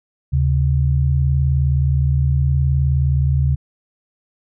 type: tone pair together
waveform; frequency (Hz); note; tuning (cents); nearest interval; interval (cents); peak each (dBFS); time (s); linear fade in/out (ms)
sine; 75.8 / 135.06; D#2 / C#3; -45 / -45; minor seventh; 1000; -16; 0.32-3.56; 20
effects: none